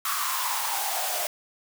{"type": "noise with high-pass filter sweep", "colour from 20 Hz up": "white", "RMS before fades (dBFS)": -28, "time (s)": [0.05, 1.27], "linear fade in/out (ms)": 2, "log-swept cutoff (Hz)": [1200, 640], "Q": 6.7, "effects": []}